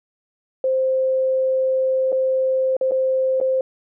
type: tone with dropouts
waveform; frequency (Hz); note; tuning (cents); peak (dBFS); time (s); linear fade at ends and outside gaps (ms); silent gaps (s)
sine; 523.3; C5; 0; -16; 0.64-3.61; 2; 2.12-2.126 / 2.767-2.811 / 2.911-2.918 / 3.402-3.412
effects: none